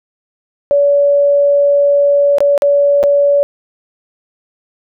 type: tone with dropouts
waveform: sine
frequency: 570 Hz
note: C#5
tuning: 48 cents sharp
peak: -7 dBFS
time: 0.71-3.43 s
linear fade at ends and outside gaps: 0 ms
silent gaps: 2.384-2.405 / 2.578-2.621 / 3.03-3.037 s
effects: none